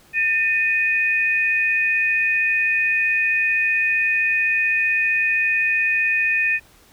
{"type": "tone pair together", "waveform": "sine", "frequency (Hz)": [1803.9, 2489], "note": ["A6", "D#7"], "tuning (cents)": [43, 0], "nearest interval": "tritone", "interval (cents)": 557, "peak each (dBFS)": [-21, -18], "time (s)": [0.13, 6.6], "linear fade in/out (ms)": 50, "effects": ["pink hiss -52 dBFS RMS until 6.92 s"]}